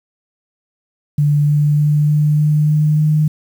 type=tone with pitch steps; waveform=sine; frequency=146.8 / 147.82 / 148.85 / 149.88 / 150.93 / 151.98 / 153.03 Hz; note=D3 / D3 / D3 / D3 / D3 / D#3 / D#3; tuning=0 / +12 / +24 / +36 / +48 / -40 / -28 cents; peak=-10 dBFS; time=1.18-3.28 s; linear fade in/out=5 ms; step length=300 ms; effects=7-bit